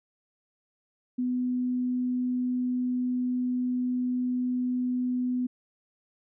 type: tone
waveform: sine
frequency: 249.8 Hz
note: B3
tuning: 20 cents sharp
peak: -25 dBFS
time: 1.18-5.47 s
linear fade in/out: 10 ms
effects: none